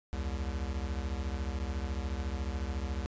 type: beating tone pair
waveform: square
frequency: 65.9 / 79.9 Hz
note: C2 / D#2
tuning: +13 / +47 cents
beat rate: 14 Hz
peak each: -35 / -38 dBFS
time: 0.13-3.06 s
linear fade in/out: 0 ms
effects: resampled to 16000 Hz